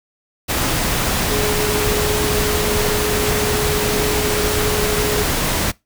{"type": "tone in noise", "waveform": "sine", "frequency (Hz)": 420.5, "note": "G#4", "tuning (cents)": 22, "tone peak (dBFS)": -20, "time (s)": [1.3, 5.24], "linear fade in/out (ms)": 20, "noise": "pink", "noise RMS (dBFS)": -19, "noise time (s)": [0.48, 5.72], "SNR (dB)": -4, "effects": ["noise-tail reverb RT60 0.2 s tail -22 dB re dry"]}